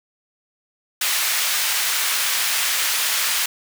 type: high-pass noise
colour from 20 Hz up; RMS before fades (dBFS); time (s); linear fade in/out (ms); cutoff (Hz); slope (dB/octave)
pink; -21; 1.01-3.46; 5; 1700; 12
effects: none